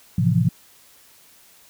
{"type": "chord", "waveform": "sine", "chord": "F major seventh", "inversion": "first", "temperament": "equal", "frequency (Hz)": [110, 130.81, 164.81, 174.61], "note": ["A2", "C3", "E3", "F3"], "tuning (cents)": [0, 0, 0, 0], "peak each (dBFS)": -21, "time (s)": [0.18, 0.49], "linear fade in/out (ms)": 5, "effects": ["white hiss -52 dBFS RMS until 1.69 s"]}